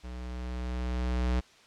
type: tone with level ramp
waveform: square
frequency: 61.74 Hz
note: B1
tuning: in tune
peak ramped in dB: -39 to -25 dBFS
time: 0.03-1.41 s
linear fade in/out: 20 ms
effects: white hiss -57 dBFS RMS until 1.66 s + low-pass 5000 Hz 12 dB/octave